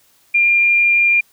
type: tone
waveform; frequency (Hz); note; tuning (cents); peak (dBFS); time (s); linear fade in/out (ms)
sine; 2398; D7; +36; -10; 0.34-1.21; 10
effects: white hiss -55 dBFS RMS until 1.32 s